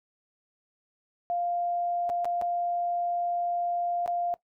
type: tone with dropouts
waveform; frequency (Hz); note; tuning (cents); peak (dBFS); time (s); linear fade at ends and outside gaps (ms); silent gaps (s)
sine; 698.5; F5; 0; -26; 1.3-4.34; 0; 2.093-2.099 / 2.246-2.254 / 2.414-2.421 / 4.061-4.077
effects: noise-tail reverb RT60 0.1 s tail -18 dB re dry